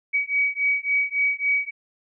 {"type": "beating tone pair", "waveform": "sine", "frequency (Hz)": [2265, 2268.6], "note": ["C#7", "C#7"], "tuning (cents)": [37, 39], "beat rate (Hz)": 3.6, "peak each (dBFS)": -23, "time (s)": [0.13, 1.71], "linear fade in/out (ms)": 20, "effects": []}